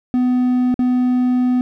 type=tone with dropouts; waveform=triangle; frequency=250 Hz; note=B3; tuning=21 cents sharp; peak=-11 dBFS; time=0.14-1.61 s; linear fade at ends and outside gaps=0 ms; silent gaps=0.742-0.792 s; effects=none